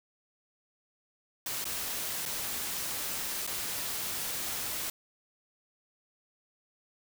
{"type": "noise with dropouts", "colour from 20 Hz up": "white", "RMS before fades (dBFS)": -35, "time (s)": [1.46, 4.9], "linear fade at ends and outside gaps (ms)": 2, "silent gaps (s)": [[1.643, 1.653], [2.254, 2.26], [3.467, 3.474]], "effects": []}